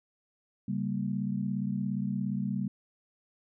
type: chord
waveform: sine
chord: G diminished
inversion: second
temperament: equal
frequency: 138.59 / 196 / 233.1 Hz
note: Db3 / G3 / Bb3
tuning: 0 / 0 / 0 cents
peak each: -35 / -31 / -35 dBFS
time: 0.68-2.68 s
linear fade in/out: 5 ms
effects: none